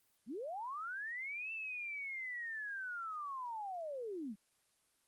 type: linear two-way sweep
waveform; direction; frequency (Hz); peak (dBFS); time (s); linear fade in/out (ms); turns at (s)
sine; up then down; 185 to 2677 to 185; -40; 0.26-4.36; 50; 1.52
effects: white hiss -75 dBFS RMS until 5.07 s + Opus 24 kbps